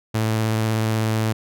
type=tone with vibrato; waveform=sawtooth; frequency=110.4 Hz; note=A2; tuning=6 cents sharp; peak=-15 dBFS; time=0.14-1.33 s; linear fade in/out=10 ms; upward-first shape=triangle; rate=16 Hz; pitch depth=17 cents each way; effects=none